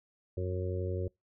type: harmonic tone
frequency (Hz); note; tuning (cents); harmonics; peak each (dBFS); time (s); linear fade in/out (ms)
91.7; F#2; -15; 1 / 2 / 3 / 4 / 5 / 6; -33 / -45 / -48 / -38 / -40 / -42; 0.37-1.08; 5
effects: noise-tail reverb RT60 0.2 s tail -26 dB re dry